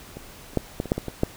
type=clicks; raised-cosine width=2 ms; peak=-23 / -30 / -7 / -11 / -20 / -6 / -13 / -16 / -6 dBFS; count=9; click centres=0.17 / 0.534 / 0.573 / 0.801 / 0.857 / 0.919 / 0.98 / 1.083 / 1.234 s; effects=pink hiss -45 dBFS RMS until 1.36 s